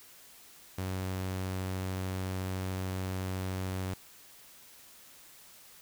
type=tone; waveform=sawtooth; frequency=93.7 Hz; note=F#2; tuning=22 cents sharp; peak=-29 dBFS; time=0.78-3.94 s; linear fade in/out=5 ms; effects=white hiss -55 dBFS RMS until 5.81 s